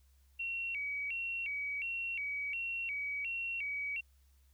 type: tone with vibrato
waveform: sine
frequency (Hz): 2489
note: D#7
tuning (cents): 0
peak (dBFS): -35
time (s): 0.39-4.01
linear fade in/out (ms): 10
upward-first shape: square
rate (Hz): 1.4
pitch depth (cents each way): 160
effects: added 67 Hz sine -63 dBFS peak until 4.53 s + white hiss -75 dBFS RMS until 4.53 s